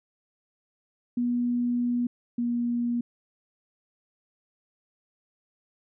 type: tone pair in turn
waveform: sine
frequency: 242.4 / 238.9 Hz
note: B3 / A#3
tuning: -32 / +43 cents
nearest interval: unison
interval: 25 cents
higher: first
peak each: -23 / -24 dBFS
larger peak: first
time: 1.17-2.07 / 2.38-3.01 s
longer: first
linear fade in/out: 5 ms
effects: none